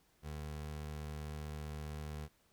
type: tone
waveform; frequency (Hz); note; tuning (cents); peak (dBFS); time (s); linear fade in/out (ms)
25% pulse; 75.4; D2; +46; -38; 0.22-2.29; 50
effects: pink hiss -72 dBFS RMS until 2.52 s